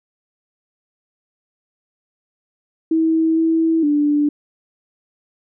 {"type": "tone with pitch steps", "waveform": "sine", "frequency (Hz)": [322.7, 325.4, 293.6], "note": ["E4", "E4", "D4"], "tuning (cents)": [-37, -22, 0], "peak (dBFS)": -13, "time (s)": [2.91, 4.29], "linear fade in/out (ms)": 5, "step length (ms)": 460, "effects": []}